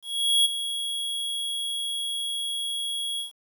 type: tone with ADSR envelope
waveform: square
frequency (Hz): 3322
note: G#7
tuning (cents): 0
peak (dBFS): -17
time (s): 0.02-3.32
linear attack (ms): 430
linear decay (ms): 19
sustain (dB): -11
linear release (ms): 130
effects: 9-bit